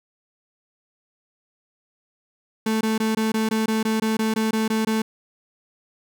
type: tone bursts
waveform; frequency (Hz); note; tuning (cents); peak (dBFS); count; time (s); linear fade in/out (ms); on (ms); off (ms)
35% pulse; 220; A3; 0; -18; 14; 2.66-5.02; 5; 150; 20
effects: none